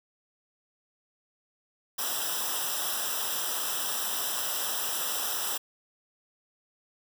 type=noise with comb filter; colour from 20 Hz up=white; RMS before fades=-31 dBFS; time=1.98-5.58 s; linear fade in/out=10 ms; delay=0.45 ms; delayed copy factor=-0.95; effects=none